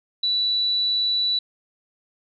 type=tone; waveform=sine; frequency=3951 Hz; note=B7; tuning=in tune; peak=-19 dBFS; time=0.23-1.39 s; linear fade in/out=5 ms; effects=none